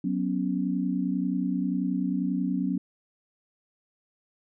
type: chord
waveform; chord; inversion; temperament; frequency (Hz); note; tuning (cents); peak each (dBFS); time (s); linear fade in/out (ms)
sine; F# suspended fourth; none; equal; 185 / 246.9 / 277.2; F#3 / B3 / C#4; 0 / 0 / 0; -28 / -30 / -29; 0.04-2.78; 5
effects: none